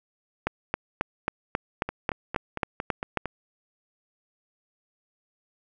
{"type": "two click trains", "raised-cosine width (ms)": 0.5, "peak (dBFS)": [-15, -9], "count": [7, 11], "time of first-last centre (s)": [[1.89, 3.257], [0.47, 3.173]], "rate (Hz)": [4.39, 3.7], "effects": []}